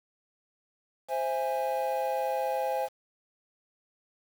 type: chord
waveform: triangle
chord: C augmented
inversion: none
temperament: equal with one note detuned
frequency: 523.3 / 659.3 / 824.4 Hz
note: C5 / E5 / G#5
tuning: 0 / 0 / -13 cents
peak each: -29 / -32 / -29 dBFS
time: 1.08-2.89 s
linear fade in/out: 50 ms
effects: 8-bit